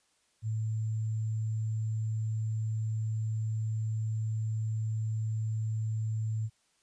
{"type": "tone with sample-and-hold", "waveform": "sine", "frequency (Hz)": 110, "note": "A2", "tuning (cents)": 0, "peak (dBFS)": -29, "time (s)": [0.42, 6.5], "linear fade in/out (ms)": 50, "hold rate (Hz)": 7350, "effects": ["white hiss -71 dBFS RMS until 6.82 s", "resampled to 22050 Hz"]}